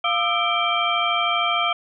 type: tone cluster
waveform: sine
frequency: 698 / 1210 / 1323 / 2339 / 3162 Hz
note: F5 / D#6 / E6 / D7 / G7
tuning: -1 / -49 / +6 / -8 / +14 cents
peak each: -25 dBFS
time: 0.04-1.73 s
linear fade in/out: 5 ms
effects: none